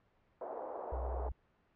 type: band-pass noise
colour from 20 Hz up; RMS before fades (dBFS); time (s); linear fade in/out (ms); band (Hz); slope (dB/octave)
pink; -43; 0.41-1.29; 2; 460 to 850; 24
type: tone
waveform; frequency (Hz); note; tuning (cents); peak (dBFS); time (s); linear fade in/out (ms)
sine; 62.8; B1; +30; -36; 0.92-1.32; 5
effects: pink hiss -72 dBFS RMS until 1.75 s + low-pass 2000 Hz 12 dB/octave